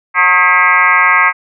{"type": "tone with frequency modulation", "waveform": "sine", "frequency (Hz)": 1616, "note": "G#6", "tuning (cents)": -48, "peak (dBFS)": -6, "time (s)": [0.14, 1.33], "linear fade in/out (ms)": 50, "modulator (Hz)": 176, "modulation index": 3.8, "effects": []}